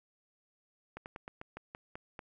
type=slowing click train; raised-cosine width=0.5 ms; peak=-28 dBFS; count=9; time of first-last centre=0.97-2.192 s; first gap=89 ms; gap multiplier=1.15; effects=none